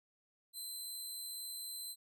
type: tone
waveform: 15% pulse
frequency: 4071 Hz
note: C8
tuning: 48 cents flat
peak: -36 dBFS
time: 0.53-1.96 s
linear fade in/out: 50 ms
effects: none